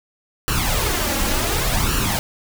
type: noise with flanger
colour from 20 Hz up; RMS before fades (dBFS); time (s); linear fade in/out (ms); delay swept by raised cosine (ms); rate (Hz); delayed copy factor
pink; -20; 0.48-2.19; 0; 0.69 to 3.69; 0.68; +0.65
effects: none